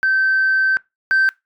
sine tone pair in turn, 1548 / 1554.2 Hz, G6 / G6, -22 / -15 cents, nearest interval unison, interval 7 cents, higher second, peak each -12 / -10 dBFS, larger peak second, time 0.03-0.77 / 1.11-1.29 s, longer first, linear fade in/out 0 ms, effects noise-tail reverb RT60 0.2 s tail -23 dB re dry + tanh soft clip ceiling -10 dBFS

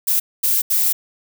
violet noise bursts at uneven times, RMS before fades -17 dBFS, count 3, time 0.07-0.2 / 0.43-0.62 / 0.7-0.93 s, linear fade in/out 10 ms, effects none

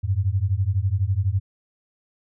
sine beating tone pair, 91 / 103 Hz, F#2 / G#2, -28 / -14 cents, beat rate 12 Hz, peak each -22 dBFS, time 0.03-1.4 s, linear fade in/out 20 ms, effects none

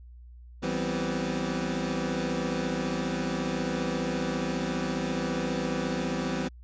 25% pulse chord, C major seventh, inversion first, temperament equal with one note detuned, 164.81 / 192.63 / 246.9 / 261.6 Hz, E3 / G3 / B3 / C4, 0 / -30 / 0 / 0 cents, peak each -30 dBFS, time 0.62-6.49 s, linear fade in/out 20 ms, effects added 60 Hz sine -45 dBFS peak until 6.63 s + resampled to 16000 Hz

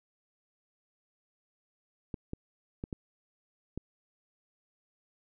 clicks, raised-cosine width 3 ms, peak -23 dBFS, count 5, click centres 2.142 / 2.334 / 2.839 / 2.928 / 3.776 s, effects none

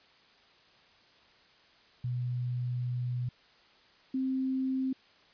sine tone pair in turn, 123.47 / 262.6 Hz, B2 / C4, 0 / +6 cents, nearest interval octave + minor second, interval 1306 cents, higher second, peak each -30 / -28 dBFS, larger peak second, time 2.04-3.29 / 4.14-4.93 s, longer first, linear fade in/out 5 ms, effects white hiss -61 dBFS RMS until 5.33 s + resampled to 11025 Hz

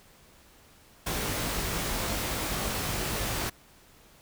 pink noise with comb filter, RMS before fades -31 dBFS, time 1.06-3.5 s, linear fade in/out 10 ms, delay 19 ms, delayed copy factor +0.6, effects pink hiss -57 dBFS RMS until 4.21 s

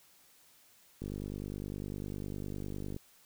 click train, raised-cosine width 3 ms, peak -27 dBFS, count 98, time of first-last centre 1.02-2.964 s, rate 49.9 Hz, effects white hiss -63 dBFS RMS until 3.25 s

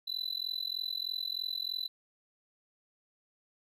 triangle tone with amplitude modulation, 3997 Hz, B7, 20 cents sharp, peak -28 dBFS, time 0.07-1.88 s, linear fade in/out 10 ms, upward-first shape sine, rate 43.2 Hz, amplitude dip 100%, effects resampled to 32000 Hz

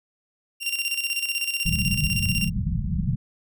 sawtooth tone with tremolo, 2771 Hz, F7, 14 cents flat, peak -19 dBFS, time 0.6-2.5 s, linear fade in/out 50 ms, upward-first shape square, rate 16 Hz, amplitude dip 60%
white low-pass noise, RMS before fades -25 dBFS, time 1.65-3.16 s, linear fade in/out 10 ms, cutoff 210 Hz, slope 96 dB/octave
effects none

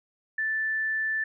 sine tone, 1760 Hz, A6, in tune, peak -25 dBFS, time 0.38-1.24 s, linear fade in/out 5 ms, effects none

